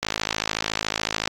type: click train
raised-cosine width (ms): 0.2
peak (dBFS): -5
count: 68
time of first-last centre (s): 0.03-1.275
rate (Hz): 53.8
effects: AAC 48 kbps